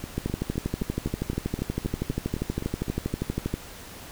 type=two click trains; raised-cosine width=3 ms; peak=-19 / -13 dBFS; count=12 / 43; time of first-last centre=0.04-2.882 / 0.18-3.54 s; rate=3.87 / 12.5 Hz; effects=pink hiss -43 dBFS RMS until 4.11 s